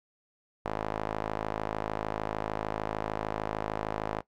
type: tone with band-pass filter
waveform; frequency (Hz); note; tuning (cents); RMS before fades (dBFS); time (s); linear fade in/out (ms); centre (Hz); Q
sawtooth; 53.3; G#1; +46; -34; 0.65-4.21; 10; 790; 1.2
effects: noise-tail reverb RT60 0.1 s tail -18 dB re dry